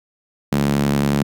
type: tone with high-pass filter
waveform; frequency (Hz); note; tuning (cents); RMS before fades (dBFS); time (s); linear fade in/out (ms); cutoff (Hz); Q
sawtooth; 71; C#2; +42; -18; 0.52-1.23; 5; 180; 2.8
effects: none